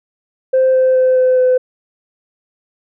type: tone with pitch steps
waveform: sine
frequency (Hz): 521 / 517.7 / 514.4 / 511.2 / 507.9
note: C5 / C5 / C5 / C5 / B4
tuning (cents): -7 / -18 / -30 / -40 / +48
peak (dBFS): -7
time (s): 0.53-1.58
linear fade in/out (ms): 10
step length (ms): 210
effects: tanh soft clip ceiling -6 dBFS